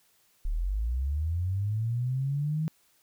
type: linear sweep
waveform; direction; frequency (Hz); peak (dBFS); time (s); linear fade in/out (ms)
sine; up; 34.12 to 160.3; -26; 0.45-2.68; 0
effects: white hiss -66 dBFS RMS until 3.02 s